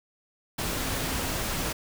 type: tone in noise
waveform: sine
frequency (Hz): 264.1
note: C4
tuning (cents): +16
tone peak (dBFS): -39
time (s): 0.78-1.33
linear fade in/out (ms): 10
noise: pink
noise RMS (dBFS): -30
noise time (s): 0.58-1.73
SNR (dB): -12
effects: none